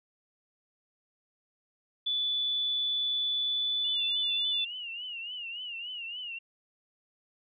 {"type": "tone with pitch glide", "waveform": "sine", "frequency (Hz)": [3471, 3495], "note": ["A7", "A7"], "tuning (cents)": [-24, -12], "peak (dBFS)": -27, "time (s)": [2.06, 4.65], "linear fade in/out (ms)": 10, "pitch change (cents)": 12, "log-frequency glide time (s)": [3.42, 4.09]}
{"type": "tone with vibrato", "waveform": "sine", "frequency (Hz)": 2853, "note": "F7", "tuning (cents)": 36, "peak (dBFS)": -36, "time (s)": [3.84, 6.39], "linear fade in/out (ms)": 10, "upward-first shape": "triangle", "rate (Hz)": 3.5, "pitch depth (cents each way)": 120}
{"effects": []}